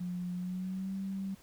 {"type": "tone with pitch glide", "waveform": "sine", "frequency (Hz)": [178.5, 193.53], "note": ["F3", "G3"], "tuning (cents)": [38, -22], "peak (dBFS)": -34, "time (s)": [0, 1.35], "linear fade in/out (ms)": 10, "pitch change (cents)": 140, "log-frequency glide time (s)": [0.34, 0.96], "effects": ["pink hiss -60 dBFS RMS until 1.42 s"]}